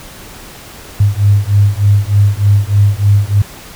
sine beating tone pair, 100 / 103.3 Hz, G2 / G#2, +35 / -9 cents, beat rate 3.3 Hz, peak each -10 dBFS, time 1-3.42 s, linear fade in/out 5 ms, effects pink hiss -33 dBFS RMS until 3.75 s

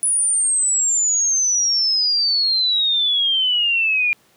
sine exponential sweep, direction down, 9956 to 2400 Hz, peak -15 dBFS, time 0.03-4.13 s, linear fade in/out 0 ms, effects pink hiss -56 dBFS RMS until 4.36 s + high-pass 150 Hz 12 dB/octave

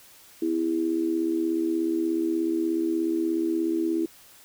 sine tone with amplitude modulation, 329.6 Hz, E4, in tune, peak -19 dBFS, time 0.42-4.06 s, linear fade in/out 5 ms, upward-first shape sine, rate 76.7 Hz, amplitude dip 75%, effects white hiss -52 dBFS RMS until 4.44 s

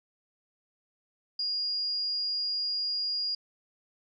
sine tone, 4848 Hz, D#8, 46 cents flat, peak -28 dBFS, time 1.39-3.35 s, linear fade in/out 5 ms, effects none

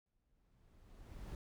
brown noise with exponential growth, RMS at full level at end -45 dBFS, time 0.06-1.35 s, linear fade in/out 1 ms, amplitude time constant 280 ms, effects none

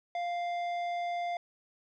sine tone with tanh clipping, 698 Hz, F5, 1 cent flat, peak -33 dBFS, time 0.15-1.37 s, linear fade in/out 2 ms, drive 11 dB, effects none

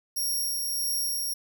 10% pulse tone with tremolo, 5588 Hz, F8, in tune, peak -20 dBFS, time 0.16-1.34 s, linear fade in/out 10 ms, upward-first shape sine, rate 1.6 Hz, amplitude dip 25%, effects none

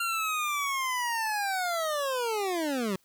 25% pulse linear sweep, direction down, 1391 to 181.4 Hz, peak -24 dBFS, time 0-2.96 s, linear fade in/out 5 ms, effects white hiss -67 dBFS RMS until 3.04 s

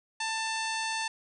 harmonic tone, 889 Hz, A5, 18 cents sharp, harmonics 1 / 2 / 3 / 4 / 5 / 6 / 7 / 8 / 9 / 10, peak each -34 / -36 / -37 / -41 / -39 / -46 / -42 / -52 / -49 / -45 dBFS, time 0.2-1.08 s, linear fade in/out 5 ms, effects none

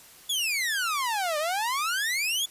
sawtooth exponential two-way sweep, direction down then up, 3493 to 587.3 to 3493 Hz, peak -22 dBFS, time 0.29-2.46 s, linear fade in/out 10 ms, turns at 1.38 s, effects white hiss -51 dBFS RMS until 2.5 s + resampled to 32000 Hz

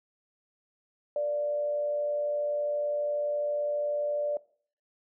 sine tone with frequency modulation, 587.3 Hz, D5, in tune, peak -26 dBFS, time 1.16-4.37 s, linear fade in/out 2 ms, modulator 112 Hz, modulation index 0.23, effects noise-tail reverb RT60 0.5 s tail -21 dB re dry

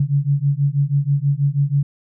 sine beating tone pair, 138.59 / 144.79 Hz, C#3 / D3, 0 / -24 cents, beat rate 6.2 Hz, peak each -18 dBFS, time 0-1.83 s, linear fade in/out 5 ms, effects none

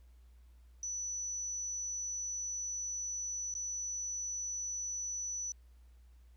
sine tone with dropouts, 5950 Hz, F#8, 9 cents sharp, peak -36 dBFS, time 0.83-5.52 s, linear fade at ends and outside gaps 1 ms, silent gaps 3.54-3.551 s, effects added 60 Hz sine -56 dBFS peak until 6.36 s + pink hiss -75 dBFS RMS until 6.36 s

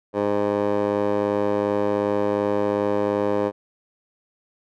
15% pulse tone with band-pass filter, 102.7 Hz, G#2, 19 cents flat, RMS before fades -22 dBFS, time 0.13-3.52 s, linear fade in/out 50 ms, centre 590 Hz, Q 3.2, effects none

